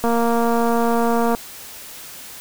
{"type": "click train", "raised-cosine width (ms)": 1, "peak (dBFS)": -7, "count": 306, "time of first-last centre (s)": [0.04, 1.349], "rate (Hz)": 233, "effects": ["white hiss -37 dBFS RMS until 2.4 s"]}